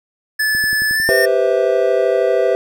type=tone with pitch glide; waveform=square; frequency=1734 to 1818.1 Hz; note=A6 to A#6; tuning=-26 to -44 cents; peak=-15 dBFS; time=0.39-1.26 s; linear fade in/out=10 ms; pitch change=+82 cents; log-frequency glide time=0.91-1.15 s
type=click train; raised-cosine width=3 ms; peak=-20 dBFS; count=7; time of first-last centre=0.55-1.091 s; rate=11.1 Hz
type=chord; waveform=triangle; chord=C major seventh; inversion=second; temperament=just; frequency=392.4 / 490.5 / 523.3 / 654.1 Hz; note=G4 / B4 / C5 / E5; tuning=+2 / -12 / 0 / -14 cents; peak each=-16 dBFS; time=1.09-2.55 s; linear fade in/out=0 ms
effects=none

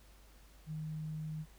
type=tone; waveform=sine; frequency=155.56 Hz; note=D#3; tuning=in tune; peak=-38 dBFS; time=0.66-1.46 s; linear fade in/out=50 ms; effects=added 50 Hz sine -58 dBFS peak until 1.58 s + pink hiss -64 dBFS RMS until 1.58 s

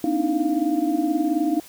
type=tone cluster; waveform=sine; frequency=246.6 / 277.3 / 301.4 / 320.2 / 697 Hz; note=B3 / C#4 / D4 / D#4 / F5; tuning=-2 / +1 / +45 / +50 / -4 cents; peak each=-31 / -28 / -22 / -24 / -29 dBFS; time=0.04-1.6 s; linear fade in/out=2 ms; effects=white hiss -46 dBFS RMS until 1.68 s

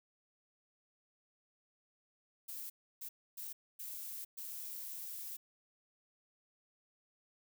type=noise bursts at uneven times; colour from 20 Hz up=violet; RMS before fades=-45 dBFS; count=5; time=2.48-2.7 / 3.01-3.09 / 3.37-3.53 / 3.79-4.25 / 4.37-5.37 s; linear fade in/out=10 ms; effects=none

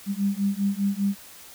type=beating tone pair; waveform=sine; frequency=196.8 / 201.8 Hz; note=G3 / G#3; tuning=+7 / -49 cents; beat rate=5 Hz; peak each=-25 dBFS; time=0.06-1.16 s; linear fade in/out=50 ms; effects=white hiss -46 dBFS RMS until 1.54 s

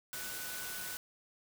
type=tone in noise; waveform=sine; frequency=1490 Hz; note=F#6; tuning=12 cents sharp; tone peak=-47 dBFS; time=0.13-0.97 s; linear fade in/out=0 ms; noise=white; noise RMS=-42 dBFS; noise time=0.13-0.97 s; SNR=-8 dB; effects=none

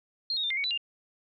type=tone with pitch steps; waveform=sine; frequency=4207 / 3762 / 3595 / 2105 / 2234 / 3971 / 2802 Hz; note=C8 / A#7 / A7 / C7 / C#7 / B7 / F7; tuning=+9 / +15 / +36 / +10 / +13 / +9 / +5 cents; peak=-27 dBFS; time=0.3-0.776 s; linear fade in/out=2 ms; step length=68 ms; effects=none

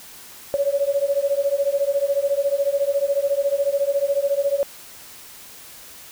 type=beating tone pair; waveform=sine; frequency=554.4 / 568.4 Hz; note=C#5 / C#5; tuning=0 / +43 cents; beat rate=14 Hz; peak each=-21 dBFS; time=0.54-4.63 s; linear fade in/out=0 ms; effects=white hiss -42 dBFS RMS until 6.11 s

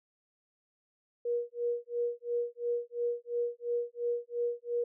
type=tone with tremolo; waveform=sine; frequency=477.7 Hz; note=A#4; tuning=42 cents sharp; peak=-27 dBFS; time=1.25-4.84 s; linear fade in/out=5 ms; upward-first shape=sine; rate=2.9 Hz; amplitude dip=100%; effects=none

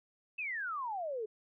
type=exponential sweep; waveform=sine; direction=down; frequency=2674 to 415.3 Hz; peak=-35 dBFS; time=0.38-1.26 s; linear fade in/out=10 ms; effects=none

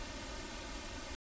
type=noise with comb filter; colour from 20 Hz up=pink; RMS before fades=-44 dBFS; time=0-1.15 s; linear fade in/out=0 ms; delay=3.3 ms; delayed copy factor=+0.9; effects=resampled to 16000 Hz

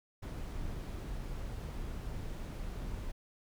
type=noise; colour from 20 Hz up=brown; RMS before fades=-40 dBFS; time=0.22-3.12 s; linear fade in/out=10 ms; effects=none

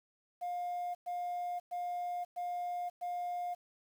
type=tone bursts; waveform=sine; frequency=709 Hz; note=F5; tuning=26 cents sharp; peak=-33 dBFS; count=5; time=0.41-3.55 s; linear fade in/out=20 ms; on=540 ms; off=110 ms; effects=tanh soft clip ceiling -33 dBFS + 10-bit

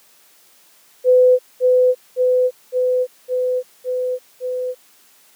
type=tone with echo; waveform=sine; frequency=504 Hz; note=B4; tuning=35 cents sharp; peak=-8 dBFS; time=1.04-1.39 s; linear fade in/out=50 ms; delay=560 ms; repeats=6; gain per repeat=-2 dB; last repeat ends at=4.75 s; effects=white hiss -52 dBFS RMS until 5.35 s + high-pass 200 Hz 12 dB/octave

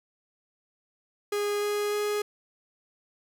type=tone with pitch steps; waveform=45% pulse; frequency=411.6 / 414 / 416.4 Hz; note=G#4 / G#4 / G#4; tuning=-16 / -5 / +5 cents; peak=-26 dBFS; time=1.32-2.22 s; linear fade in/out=5 ms; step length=300 ms; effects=none

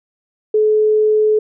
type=tone; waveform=sine; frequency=428.9 Hz; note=A4; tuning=44 cents flat; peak=-10 dBFS; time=0.54-1.39 s; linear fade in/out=5 ms; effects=none

